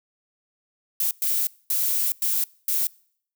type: noise bursts at uneven times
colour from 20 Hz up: violet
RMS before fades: -23 dBFS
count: 5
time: 1-1.11 / 1.22-1.47 / 1.7-2.12 / 2.22-2.44 / 2.68-2.87 s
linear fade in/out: 2 ms
effects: noise-tail reverb RT60 0.6 s tail -25 dB re dry